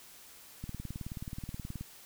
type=click train; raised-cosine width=5 ms; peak=-27 dBFS; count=23; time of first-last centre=0.64-1.81 s; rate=18.8 Hz; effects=white hiss -54 dBFS RMS until 2.05 s